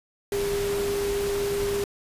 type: tone in noise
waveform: sine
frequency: 402.9 Hz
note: G4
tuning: 48 cents sharp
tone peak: -24 dBFS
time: 0.32-1.84 s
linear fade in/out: 2 ms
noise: pink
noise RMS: -33 dBFS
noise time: 0.32-1.84 s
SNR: +6 dB
effects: resampled to 32000 Hz